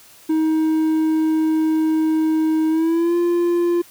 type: tone with pitch glide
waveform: triangle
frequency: 315.8 to 346.4 Hz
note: D#4 to F4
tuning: +26 to -14 cents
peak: -13 dBFS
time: 0.29-3.82 s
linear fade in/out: 10 ms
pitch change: +160 cents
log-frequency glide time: 2.69-3.16 s
effects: white hiss -47 dBFS RMS until 3.9 s